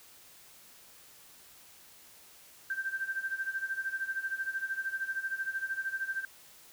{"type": "tone with tremolo", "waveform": "sine", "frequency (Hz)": 1568, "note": "G6", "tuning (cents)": 0, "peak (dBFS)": -29, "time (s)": [2.7, 6.25], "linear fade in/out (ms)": 2, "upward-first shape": "sine", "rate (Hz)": 13, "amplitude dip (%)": 80, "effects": ["white hiss -56 dBFS RMS until 6.72 s"]}